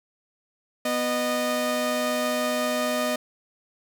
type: tone pair together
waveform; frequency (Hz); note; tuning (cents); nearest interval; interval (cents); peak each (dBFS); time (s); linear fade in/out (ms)
sawtooth; 246.9 / 614.6; B3 / D#5; 0 / -21; octave + major third; 1579; -24 / -21; 0.85-3.16; 5
effects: none